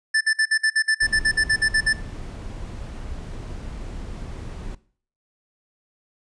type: tone bursts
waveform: square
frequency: 1760 Hz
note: A6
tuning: in tune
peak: -17 dBFS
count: 15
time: 0.14-1.932 s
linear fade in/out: 10 ms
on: 70 ms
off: 53 ms
type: noise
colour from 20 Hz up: brown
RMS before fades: -33 dBFS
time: 1.02-4.75 s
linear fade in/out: 5 ms
effects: noise-tail reverb RT60 0.5 s tail -20 dB re dry + resampled to 22050 Hz